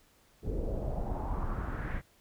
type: noise with low-pass filter sweep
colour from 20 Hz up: brown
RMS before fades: -34 dBFS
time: 0.42-2.02 s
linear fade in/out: 50 ms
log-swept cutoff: 410 to 2000 Hz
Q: 3.2
effects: pink hiss -65 dBFS RMS until 2.2 s